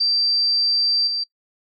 sine tone with level steps, 4689 Hz, D8, 4 cents flat, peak -16 / -21 dBFS, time 0-1.24 s, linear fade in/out 10 ms, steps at 1.07 s, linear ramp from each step 5 ms, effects noise-tail reverb RT60 0.1 s tail -23 dB re dry

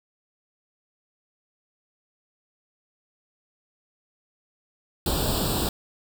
pink noise with comb filter, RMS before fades -25 dBFS, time 5.06-5.69 s, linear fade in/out 2 ms, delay 0.24 ms, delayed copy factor +0.9, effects none

